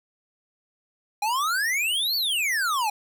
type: exponential two-way sweep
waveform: square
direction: up then down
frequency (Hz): 804 to 4583 to 804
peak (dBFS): -23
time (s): 1.22-2.9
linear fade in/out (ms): 5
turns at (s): 2.16
effects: none